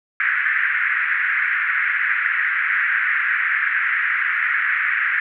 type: band-pass noise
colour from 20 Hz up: pink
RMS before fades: -20 dBFS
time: 0.2-5.2 s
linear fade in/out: 2 ms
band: 1500 to 2100 Hz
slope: 48 dB/octave
effects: none